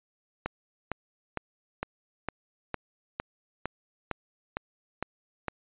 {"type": "click train", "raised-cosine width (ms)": 0.5, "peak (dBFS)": -15, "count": 12, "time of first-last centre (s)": [0.46, 5.483], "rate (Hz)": 2.19, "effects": ["resampled to 8000 Hz"]}